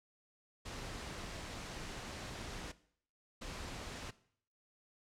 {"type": "noise bursts at uneven times", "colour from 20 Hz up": "pink", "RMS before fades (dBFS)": -45, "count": 2, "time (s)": [[0.65, 2.72], [3.41, 4.11]], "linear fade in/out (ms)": 10, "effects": ["noise-tail reverb RT60 0.6 s tail -18 dB re dry", "low-pass 7000 Hz 12 dB/octave"]}